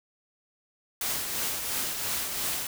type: noise with tremolo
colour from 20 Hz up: white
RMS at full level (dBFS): -29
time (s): 1.01-2.67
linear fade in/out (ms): 2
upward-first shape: triangle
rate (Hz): 2.9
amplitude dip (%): 45
effects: none